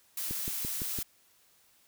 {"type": "noise", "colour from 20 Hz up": "blue", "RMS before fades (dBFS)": -35, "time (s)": [0.17, 1.03], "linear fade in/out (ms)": 5}
{"type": "click train", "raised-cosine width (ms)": 3, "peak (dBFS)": -25, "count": 5, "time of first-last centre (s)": [0.31, 0.988], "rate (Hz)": 5.9}
{"effects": ["white hiss -65 dBFS RMS until 1.87 s"]}